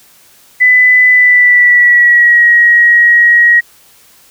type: tone with pitch glide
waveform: sine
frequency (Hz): 2000 to 1896.5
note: B6 to A#6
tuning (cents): +21 to +29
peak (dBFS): -3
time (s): 0.6-3.61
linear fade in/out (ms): 20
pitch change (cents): -92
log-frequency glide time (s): 1.11-2.46
effects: white hiss -44 dBFS RMS until 4.3 s